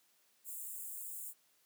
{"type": "high-pass noise", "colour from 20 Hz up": "white", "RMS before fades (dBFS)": -45, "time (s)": [0.44, 1.34], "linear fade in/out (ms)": 50, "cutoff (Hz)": 7100, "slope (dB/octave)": 96, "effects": ["white hiss -72 dBFS RMS until 1.65 s", "high-pass 150 Hz 12 dB/octave"]}